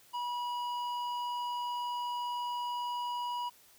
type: tone with hard clipping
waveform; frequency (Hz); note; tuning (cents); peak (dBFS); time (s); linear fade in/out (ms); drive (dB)
sine; 971; B5; -30; -35; 0.13-3.5; 20; 9
effects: white hiss -61 dBFS RMS until 3.78 s